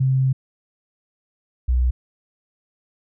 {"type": "tone pair in turn", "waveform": "sine", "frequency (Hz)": [132, 62.16], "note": ["C3", "B1"], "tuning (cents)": [16, 12], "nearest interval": "octave + minor second", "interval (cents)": 1304, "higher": "first", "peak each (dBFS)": -15, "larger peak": "neither", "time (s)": [[0, 0.33], [1.68, 1.91]], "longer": "first", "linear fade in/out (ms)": 10, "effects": []}